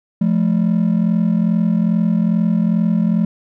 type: ring-modulated tone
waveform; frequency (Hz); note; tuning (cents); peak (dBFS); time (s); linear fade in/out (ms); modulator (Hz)
triangle; 196; G3; 0; -7; 0.21-3.25; 2; 21.2
effects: tanh soft clip ceiling -6 dBFS